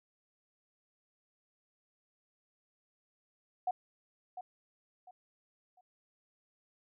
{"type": "tone with echo", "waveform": "sine", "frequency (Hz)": 732, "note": "F#5", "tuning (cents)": -19, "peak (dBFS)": -29, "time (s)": [3.67, 3.71], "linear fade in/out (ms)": 5, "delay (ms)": 700, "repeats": 3, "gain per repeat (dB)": -11, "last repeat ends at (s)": 5.81, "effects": []}